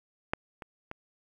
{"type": "clicks", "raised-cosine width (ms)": 0.5, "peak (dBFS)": [-12, -26, -23], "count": 3, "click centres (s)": [0.335, 0.622, 0.914], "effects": ["9-bit"]}